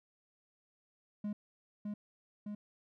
triangle tone with echo, 207.7 Hz, G#3, in tune, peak -33 dBFS, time 1.24-1.33 s, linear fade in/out 5 ms, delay 610 ms, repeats 2, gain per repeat -2 dB, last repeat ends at 2.55 s, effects none

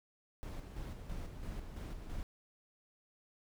brown noise with tremolo, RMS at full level -42 dBFS, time 0.43-2.23 s, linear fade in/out 0 ms, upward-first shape square, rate 3 Hz, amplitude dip 45%, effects none

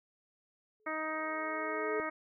sine tone with exponential growth, 430 Hz, A4, 40 cents flat, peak -31 dBFS, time 0.8-2 s, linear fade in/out 0 ms, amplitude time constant 260 ms
harmonic tone, 313.1 Hz, D#4, 11 cents sharp, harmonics 1 / 2 / 3 / 4 / 5 / 6 / 7, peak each -42 / -40 / -44 / -39 / -45 / -42 / -43 dBFS, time 0.86-2.1 s, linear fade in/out 10 ms
effects none

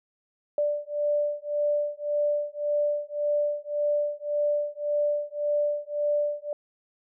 sine beating tone pair, 587.3 / 589.1 Hz, D5 / D5, 0 / +5 cents, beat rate 1.8 Hz, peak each -27 dBFS, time 0.58-6.53 s, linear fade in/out 2 ms, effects none

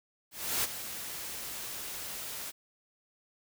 white noise with ADSR envelope, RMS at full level -29 dBFS, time 0.31-2.52 s, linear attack 330 ms, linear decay 20 ms, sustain -11 dB, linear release 27 ms, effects none

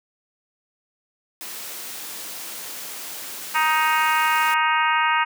white high-pass noise, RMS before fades -34 dBFS, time 1.41-4.54 s, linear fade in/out 0 ms, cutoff 200 Hz, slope 12 dB/octave
harmonic tone, 312.6 Hz, D#4, 8 cents sharp, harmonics 3 / 4 / 5 / 6 / 7 / 8 / 9, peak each -21 / -23 / -25 / -27 / -28 / -29 / -30 dBFS, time 3.54-5.25 s, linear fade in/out 20 ms
effects none

